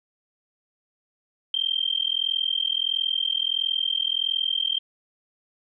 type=tone with amplitude modulation; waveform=sine; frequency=3157 Hz; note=G7; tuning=12 cents sharp; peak=-18 dBFS; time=1.54-4.79 s; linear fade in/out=2 ms; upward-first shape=sine; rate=41.5 Hz; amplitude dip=100%; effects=none